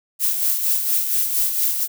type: noise with tremolo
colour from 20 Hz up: violet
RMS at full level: -18 dBFS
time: 0.19-1.88 s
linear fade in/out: 50 ms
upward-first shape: sine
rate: 4.3 Hz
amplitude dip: 50%
effects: none

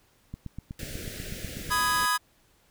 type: click train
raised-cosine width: 5 ms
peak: -24 dBFS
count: 12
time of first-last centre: 0.34-1.693 s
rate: 8.13 Hz
type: band-stop noise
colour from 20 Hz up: pink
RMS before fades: -39 dBFS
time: 0.79-2.06 s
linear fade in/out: 2 ms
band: 640 to 1500 Hz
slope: 48 dB/octave
type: chord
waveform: 45% pulse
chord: G# minor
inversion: first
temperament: just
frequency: 996.7 / 1245.9 / 1661.2 Hz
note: B5 / D#6 / G#6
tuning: +16 / +2 / 0 cents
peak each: -28 dBFS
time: 1.7-2.18 s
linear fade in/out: 20 ms
effects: pink hiss -64 dBFS RMS until 2.7 s

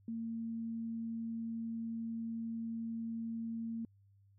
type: tone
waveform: sine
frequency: 227.8 Hz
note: A#3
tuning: 40 cents flat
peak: -37 dBFS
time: 0.08-3.85 s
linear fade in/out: 2 ms
effects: added 99 Hz sine -63 dBFS peak until 4.38 s

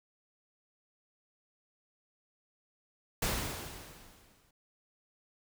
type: noise with exponential decay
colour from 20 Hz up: pink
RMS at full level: -30 dBFS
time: 3.22-4.51 s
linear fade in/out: 5 ms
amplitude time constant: 280 ms
effects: none

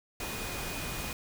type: tone in noise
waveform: sine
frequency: 2471 Hz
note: D#7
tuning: 13 cents flat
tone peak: -44 dBFS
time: 0.2-1.13 s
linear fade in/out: 2 ms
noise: pink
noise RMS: -37 dBFS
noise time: 0.2-1.13 s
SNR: -10 dB
effects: none

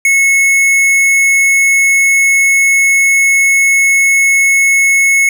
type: tone with tanh clipping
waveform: sine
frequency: 2191 Hz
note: C#7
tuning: 21 cents flat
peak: -8 dBFS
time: 0.05-5.29 s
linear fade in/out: 2 ms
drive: 18 dB
effects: none

